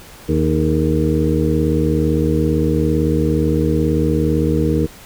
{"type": "harmonic tone with a mistuned harmonic", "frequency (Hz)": 77.78, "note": "D#2", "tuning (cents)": 0, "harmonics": [1, 2, 3, 4, 5, 6], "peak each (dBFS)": [-20, -19, -22, -19, -25, -21], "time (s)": [0.28, 4.87], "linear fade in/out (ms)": 20, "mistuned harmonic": 5, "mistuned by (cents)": 81, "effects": ["pink hiss -40 dBFS RMS until 5.05 s"]}